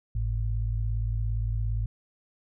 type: tone pair together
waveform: sine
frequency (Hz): 51.3 / 108.7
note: G#1 / A2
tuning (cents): -21 / -21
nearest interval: octave + minor second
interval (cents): 1300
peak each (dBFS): -27 / -29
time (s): 0.15-1.86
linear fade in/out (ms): 5
effects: none